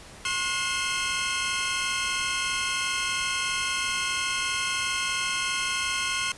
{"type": "tone cluster", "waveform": "sawtooth", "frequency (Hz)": [1075, 1448, 2107, 2605, 3173], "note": ["C6", "F#6", "C7", "E7", "G7"], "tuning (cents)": [47, -38, 12, -21, 20], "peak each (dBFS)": -29, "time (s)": [0.25, 6.32], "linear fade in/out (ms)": 2, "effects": ["pink hiss -46 dBFS RMS until 6.37 s", "resampled to 24000 Hz"]}